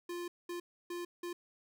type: tone bursts at uneven times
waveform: square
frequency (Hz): 349.2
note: F4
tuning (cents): 0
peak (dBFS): -39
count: 4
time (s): 0.09-0.28 / 0.49-0.6 / 0.9-1.05 / 1.23-1.33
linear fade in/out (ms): 5
effects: none